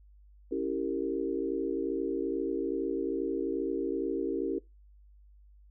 sine chord, C# diminished seventh, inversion none, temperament equal with one note detuned, 277.2 / 329.6 / 392 / 460.3 Hz, C#4 / E4 / G4 / Bb4, 0 / 0 / 0 / -22 cents, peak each -35 / -34 / -34 / -35 dBFS, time 0.51-4.59 s, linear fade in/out 10 ms, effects noise-tail reverb RT60 0.2 s tail -20 dB re dry + added 50 Hz sine -54 dBFS peak until 5.7 s

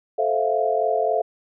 sine chord, F major seventh, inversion first, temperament just, 436.5 / 523.8 / 654.8 / 698.5 Hz, A4 / C5 / E5 / F5, -14 / +2 / -12 / 0 cents, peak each -24 / -27 / -23 / -23 dBFS, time 0.18-1.22 s, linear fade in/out 10 ms, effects none

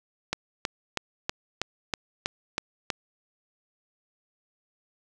click train, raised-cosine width 0.2 ms, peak -9 dBFS, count 9, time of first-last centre 0.33-2.902 s, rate 3.11 Hz, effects none

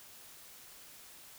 silence, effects white hiss -54 dBFS RMS until 1.38 s

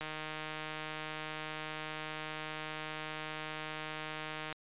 click train, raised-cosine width 0.3 ms, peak -24 dBFS, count 701, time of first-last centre 0.01-4.526 s, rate 155 Hz, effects resampled to 8000 Hz

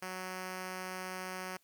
5% pulse tone, 185.3 Hz, F#3, 3 cents sharp, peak -28 dBFS, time 0.02-1.57 s, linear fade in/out 5 ms, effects white hiss -72 dBFS RMS until 1.63 s

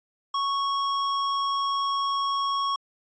sine tone with sample-and-hold, 1108.7 Hz, C#6, in tune, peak -23 dBFS, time 0.34-2.76 s, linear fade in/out 5 ms, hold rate 4410 Hz, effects resampled to 16000 Hz

